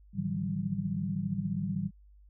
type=tone cluster; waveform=sine; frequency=107.1 / 148.7 / 162.1 / 178.7 / 193.8 Hz; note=A2 / D3 / E3 / F3 / G3; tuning=-46 / +22 / -29 / +40 / -20 cents; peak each=-39 / -38 / -37 / -38 / -33 dBFS; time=0.13-1.91 s; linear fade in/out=50 ms; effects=added 50 Hz sine -54 dBFS peak until 2.29 s